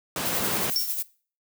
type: noise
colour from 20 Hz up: pink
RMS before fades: -28 dBFS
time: 0.16-0.7 s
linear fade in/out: 2 ms
type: noise with tremolo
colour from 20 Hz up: violet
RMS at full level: -27 dBFS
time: 0.25-1.03 s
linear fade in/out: 10 ms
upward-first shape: sine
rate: 11 Hz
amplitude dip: 50%
type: tone with exponential decay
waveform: 45% pulse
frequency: 5460 Hz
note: F8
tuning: 40 cents flat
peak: -19 dBFS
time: 0.76-0.95 s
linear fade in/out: 0 ms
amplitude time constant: 40 ms
effects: noise-tail reverb RT60 0.4 s tail -20 dB re dry + high-pass 150 Hz 12 dB/octave